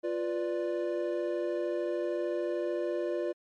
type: chord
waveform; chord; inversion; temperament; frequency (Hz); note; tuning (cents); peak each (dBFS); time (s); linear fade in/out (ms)
triangle; B diminished; second; equal; 349.2 / 493.9 / 587.3; F4 / B4 / D5; 0 / 0 / 0; -30 / -34 / -32; 0.03-3.33; 20
effects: MP3 48 kbps